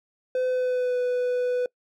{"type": "tone with pitch glide", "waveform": "triangle", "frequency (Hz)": [509, 495.9], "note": ["C5", "B4"], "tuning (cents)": [-48, 7], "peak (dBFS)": -20, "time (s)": [0.35, 1.66], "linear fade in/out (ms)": 2, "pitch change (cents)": -45, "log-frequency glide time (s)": [0.46, 0.98], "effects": ["noise-tail reverb RT60 0.1 s tail -24 dB re dry"]}